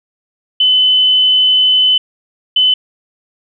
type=tone bursts at uneven times; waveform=sine; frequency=3024 Hz; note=F#7; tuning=37 cents sharp; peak=-7 dBFS; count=2; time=0.6-1.98 / 2.56-2.74 s; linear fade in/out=5 ms; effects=none